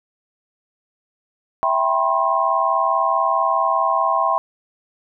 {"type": "chord", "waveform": "sine", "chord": "C major seventh", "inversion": "first", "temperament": "equal with one note detuned", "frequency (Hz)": [659.3, 784, 987.8, 1067.9], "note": ["E5", "G5", "B5", "C6"], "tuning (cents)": [0, 0, 0, 35], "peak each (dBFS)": [-22, -22, -22, -19], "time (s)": [1.63, 4.38], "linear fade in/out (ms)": 0, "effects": []}